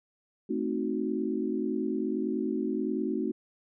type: chord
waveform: sine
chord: A diminished seventh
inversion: none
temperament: equal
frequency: 220 / 261.6 / 311.1 / 370 Hz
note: A3 / C4 / Eb4 / Gb4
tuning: 0 / 0 / 0 / 0 cents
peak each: -33 dBFS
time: 0.49-3.32 s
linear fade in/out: 10 ms
effects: none